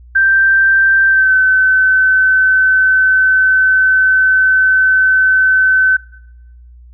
sine tone with pitch glide, 1568 to 1524.2 Hz, G6 to G6, 0 to -49 cents, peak -7 dBFS, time 0.15-5.97 s, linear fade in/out 10 ms, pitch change -49 cents, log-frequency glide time 1.08-1.34 s, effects noise-tail reverb RT60 0.8 s tail -19 dB re dry + added 60 Hz sine -36 dBFS peak until 6.93 s

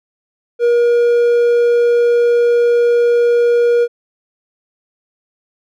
triangle tone, 476.1 Hz, A#4, 37 cents sharp, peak -7 dBFS, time 0.59-3.88 s, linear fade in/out 50 ms, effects none

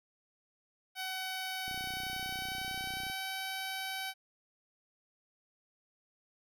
10% pulse tone with pitch glide, 754 to 765 Hz, F#5 to G5, +32 to -42 cents, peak -28 dBFS, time 0.95-4.14 s, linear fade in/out 50 ms, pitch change +26 cents, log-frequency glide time 1.91-3.06 s
click train, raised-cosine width 3 ms, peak -36 dBFS, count 45, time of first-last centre 1.68-3.099 s, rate 31 Hz
effects none

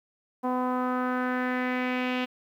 sawtooth tone with low-pass filter sweep, 252 Hz, B3, 35 cents sharp, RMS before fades -28 dBFS, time 0.43-2.26 s, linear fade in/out 20 ms, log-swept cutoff 930 to 2900 Hz, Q 3, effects 10-bit

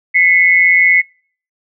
sine tone pair together, 2011 / 2187 Hz, B6 / C#7, +31 / -24 cents, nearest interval minor second, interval 145 cents, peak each -10 dBFS, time 0.14-1.02 s, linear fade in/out 20 ms, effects noise-tail reverb RT60 0.5 s tail -26 dB re dry

